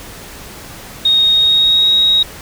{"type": "tone with pitch glide", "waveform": "sine", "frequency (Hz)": [3729, 3788], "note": ["A#7", "A#7"], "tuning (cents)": [0, 27], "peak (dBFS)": -8, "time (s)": [1.05, 2.23], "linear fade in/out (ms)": 5, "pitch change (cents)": 27, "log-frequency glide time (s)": [1.33, 1.89], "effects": ["pink hiss -33 dBFS RMS until 2.41 s"]}